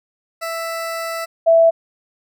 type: tone pair in turn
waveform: 20% pulse / sine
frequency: 661 / 661 Hz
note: E5 / E5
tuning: +5 / +5 cents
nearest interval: unison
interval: 0 cents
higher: neither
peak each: -18 / -8 dBFS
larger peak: second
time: 0.41-1.26 / 1.46-1.71 s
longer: first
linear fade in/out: 20 ms
effects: none